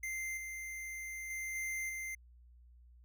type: tone with level steps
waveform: square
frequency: 2087 Hz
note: C7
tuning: 5 cents flat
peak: -38 / -42 / -39 / -37 / -40 dBFS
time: 0.03-2.15 s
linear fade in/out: 5 ms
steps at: 0.37 / 1.3 / 1.55 / 1.89 s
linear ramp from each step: 5 ms
effects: added 60 Hz sine -57 dBFS peak until 3.04 s